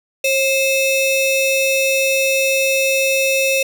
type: ring-modulated tone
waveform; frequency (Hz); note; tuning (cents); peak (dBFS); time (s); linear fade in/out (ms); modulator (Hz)
45% pulse; 1578; G6; +11; -11; 0.24-3.63; 5; 1040
effects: none